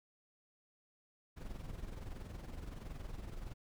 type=noise with amplitude modulation; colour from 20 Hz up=brown; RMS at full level=-43 dBFS; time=1.36-3.54 s; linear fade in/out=20 ms; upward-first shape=sine; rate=21.4 Hz; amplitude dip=60%; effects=none